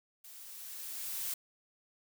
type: noise with level ramp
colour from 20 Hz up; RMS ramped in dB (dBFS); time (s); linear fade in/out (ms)
blue; -52 to -36; 0.24-1.34; 5
effects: none